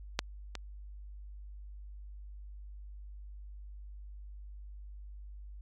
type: clicks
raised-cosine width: 0.2 ms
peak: -10 / -21 dBFS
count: 2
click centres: 0.191 / 0.553 s
effects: added 50 Hz sine -44 dBFS peak until 5.61 s + MP3 96 kbps